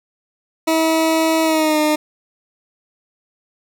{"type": "tone with pitch glide", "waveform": "20% pulse", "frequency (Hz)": [322.1, 304.5], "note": ["E4", "D#4"], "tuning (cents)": [-40, -37], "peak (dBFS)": -9, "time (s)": [0.67, 1.96], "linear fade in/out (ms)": 10, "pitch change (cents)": -97, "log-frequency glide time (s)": [1.43, 1.79], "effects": []}